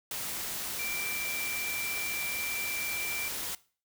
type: tone in noise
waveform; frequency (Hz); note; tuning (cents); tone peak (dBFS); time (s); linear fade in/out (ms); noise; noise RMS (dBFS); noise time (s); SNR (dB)
sine; 2349; D7; 0; -35; 0.79-3.28; 2; white; -36; 0.11-3.55; -2
effects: noise-tail reverb RT60 0.4 s tail -20 dB re dry